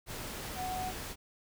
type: tone in noise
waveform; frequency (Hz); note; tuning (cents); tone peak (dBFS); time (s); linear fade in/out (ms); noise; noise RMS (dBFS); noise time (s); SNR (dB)
sine; 740; F#5; 0; -35; 0.55-0.93; 50; pink; -41; 0.06-1.16; +3
effects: none